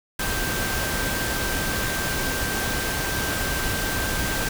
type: tone in noise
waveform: sine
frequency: 1568 Hz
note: G6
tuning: in tune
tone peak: -30 dBFS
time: 0.19-4.49 s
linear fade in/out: 5 ms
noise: pink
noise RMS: -26 dBFS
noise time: 0.19-4.49 s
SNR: -7 dB
effects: none